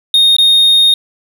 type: tone with dropouts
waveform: triangle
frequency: 3700 Hz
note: A#7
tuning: 14 cents flat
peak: -4 dBFS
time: 0.14-0.94 s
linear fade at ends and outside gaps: 2 ms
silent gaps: 0.366-0.384 s
effects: none

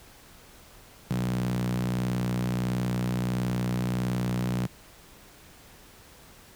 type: tone with high-pass filter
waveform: sawtooth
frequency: 61.5 Hz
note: B1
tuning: 7 cents flat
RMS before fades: -28 dBFS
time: 1.1-4.67 s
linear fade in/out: 10 ms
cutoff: 150 Hz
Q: 9.5
effects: pink hiss -52 dBFS RMS until 6.55 s

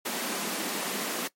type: high-pass noise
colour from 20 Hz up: pink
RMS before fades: -32 dBFS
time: 0.05-1.28 s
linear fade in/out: 10 ms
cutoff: 190 Hz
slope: 48 dB/octave
effects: noise-tail reverb RT60 0.1 s tail -19 dB re dry + MP3 64 kbps

